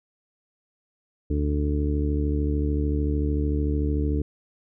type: harmonic tone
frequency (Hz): 73.42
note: D2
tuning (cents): 0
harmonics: 1 / 2 / 3 / 4 / 5 / 6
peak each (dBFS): -23 / -31 / -36 / -28 / -37 / -33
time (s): 1.3-4.22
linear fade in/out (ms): 5
effects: none